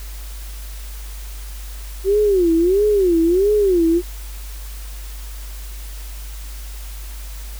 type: tone with vibrato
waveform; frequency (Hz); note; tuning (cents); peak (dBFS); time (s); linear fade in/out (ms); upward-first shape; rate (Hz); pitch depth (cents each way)
sine; 372.3; F#4; +11; -12; 2.04-4.02; 50; sine; 1.5; 220
effects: added 50 Hz sine -29 dBFS peak until 7.59 s + white hiss -40 dBFS RMS until 7.59 s